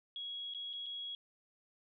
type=tone with dropouts; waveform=sine; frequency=3322 Hz; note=G#7; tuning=in tune; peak=-40 dBFS; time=0.16-1.15 s; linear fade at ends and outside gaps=1 ms; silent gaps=0.538-0.547 / 0.731-0.735 / 0.86-0.864 s; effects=none